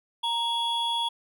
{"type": "tone pair together", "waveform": "triangle", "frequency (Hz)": [932.3, 3365], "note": ["A#5", "G#7"], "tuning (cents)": [0, 22], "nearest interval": "octave + minor seventh", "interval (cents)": 2222, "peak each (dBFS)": -26, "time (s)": [0.23, 1.09], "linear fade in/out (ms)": 10, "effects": []}